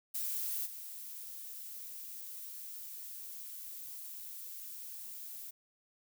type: noise with level steps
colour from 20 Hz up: violet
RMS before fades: -37 / -46 dBFS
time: 0.14-5.51 s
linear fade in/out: 10 ms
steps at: 0.65 s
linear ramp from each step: 20 ms
effects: none